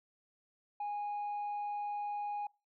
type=tone; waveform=sine; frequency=825 Hz; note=G#5; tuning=12 cents flat; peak=-33 dBFS; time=0.8-2.47 s; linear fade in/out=5 ms; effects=noise-tail reverb RT60 0.3 s tail -26 dB re dry + tanh soft clip ceiling -34 dBFS